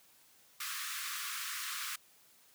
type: high-pass noise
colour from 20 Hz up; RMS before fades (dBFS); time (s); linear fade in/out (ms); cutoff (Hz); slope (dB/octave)
pink; -40; 0.6-1.96; 5; 1100; 96
effects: white hiss -64 dBFS RMS until 2.54 s + high-pass 80 Hz 12 dB/octave